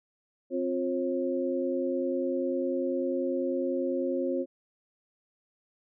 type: tone cluster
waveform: sine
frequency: 263 / 353.1 / 539 Hz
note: C4 / F4 / C#5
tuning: +9 / +19 / -49 cents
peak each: -31 dBFS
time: 0.5-4.46 s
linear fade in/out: 50 ms
effects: none